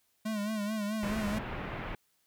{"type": "tone with vibrato", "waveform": "square", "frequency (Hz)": 211.5, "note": "G#3", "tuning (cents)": 32, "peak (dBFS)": -32, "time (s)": [0.25, 1.39], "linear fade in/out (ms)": 10, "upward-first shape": "sine", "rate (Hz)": 4.6, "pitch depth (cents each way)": 72}
{"type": "low-pass noise", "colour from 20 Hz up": "pink", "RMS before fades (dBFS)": -38, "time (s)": [1.03, 1.95], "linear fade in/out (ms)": 2, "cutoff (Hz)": 2600, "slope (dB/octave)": 24}
{"effects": ["white hiss -73 dBFS RMS until 2.26 s"]}